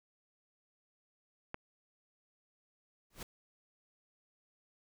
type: click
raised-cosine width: 0.5 ms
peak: -24 dBFS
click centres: 1.544 s
type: noise with exponential growth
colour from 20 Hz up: pink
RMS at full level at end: -39 dBFS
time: 3.1-3.23 s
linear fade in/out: 5 ms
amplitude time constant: 28 ms
effects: none